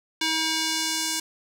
square tone with band-pass filter sweep, 319.5 Hz, D#4, 46 cents sharp, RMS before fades -26 dBFS, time 0.21-1.2 s, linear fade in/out 5 ms, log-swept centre 3800 to 7100 Hz, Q 1.1, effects 8-bit

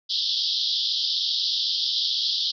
pink band-pass noise, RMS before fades -25 dBFS, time 0.09-2.52 s, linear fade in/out 20 ms, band 3200 to 5200 Hz, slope 96 dB/octave, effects none

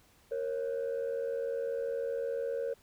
sine tone pair together, 466.9 / 546.8 Hz, A#4 / C#5, +3 / -24 cents, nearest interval minor third, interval 273 cents, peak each -32 / -33 dBFS, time 0.31-2.74 s, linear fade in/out 10 ms, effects tanh soft clip ceiling -28 dBFS + pink hiss -64 dBFS RMS until 2.82 s

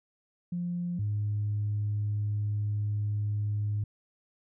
sine tone pair in turn, 175.3 / 104.23 Hz, F3 / G#2, +7 / +7 cents, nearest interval major sixth, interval 900 cents, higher first, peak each -29 / -26 dBFS, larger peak second, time 0.52-0.99 / 0.99-3.84 s, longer second, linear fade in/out 5 ms, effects tanh soft clip ceiling -23 dBFS

